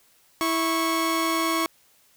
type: tone pair together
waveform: sawtooth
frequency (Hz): 327.8 / 1102.6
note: E4 / C#6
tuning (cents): -10 / -10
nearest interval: octave + major sixth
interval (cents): 2100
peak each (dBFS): -21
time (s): 0.41-1.66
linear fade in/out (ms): 0
effects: white hiss -60 dBFS RMS until 2.16 s